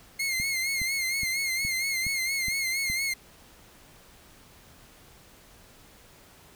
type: tone with vibrato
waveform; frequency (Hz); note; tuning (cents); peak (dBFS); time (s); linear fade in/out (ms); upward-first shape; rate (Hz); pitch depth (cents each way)
sawtooth; 2133; C7; +33; -23; 0.19-3.14; 10; sine; 4.3; 57
type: click train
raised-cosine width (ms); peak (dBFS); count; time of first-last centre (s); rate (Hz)
5; -25; 7; 0.4-2.9; 2.4
effects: pink hiss -54 dBFS RMS until 6.55 s